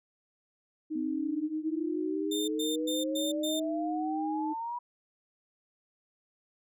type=tone; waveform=sine; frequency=310.9 Hz; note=D#4; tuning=1 cent flat; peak=-31 dBFS; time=0.9-4.54 s; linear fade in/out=20 ms
type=exponential sweep; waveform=sine; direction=up; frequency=250.3 to 976 Hz; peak=-33 dBFS; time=0.95-4.79 s; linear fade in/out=10 ms
type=tone bursts; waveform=sawtooth; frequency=3612 Hz; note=A7; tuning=45 cents sharp; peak=-30 dBFS; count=5; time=2.31-3.6 s; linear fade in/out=10 ms; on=170 ms; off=110 ms
effects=none